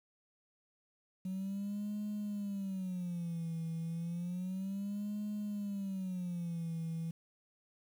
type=tone with vibrato; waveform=sine; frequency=185 Hz; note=F#3; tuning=in tune; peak=-34 dBFS; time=1.25-7.11 s; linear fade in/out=5 ms; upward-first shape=sine; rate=0.31 Hz; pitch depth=210 cents each way; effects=tanh soft clip ceiling -34 dBFS + 10-bit